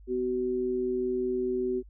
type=tone pair together; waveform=sine; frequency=250.8 / 375.8 Hz; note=B3 / F#4; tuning=+27 / +27 cents; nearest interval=perfect fifth; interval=700 cents; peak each=-33 / -27 dBFS; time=0.07-1.83 s; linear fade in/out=50 ms; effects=added 50 Hz sine -48 dBFS peak until 1.89 s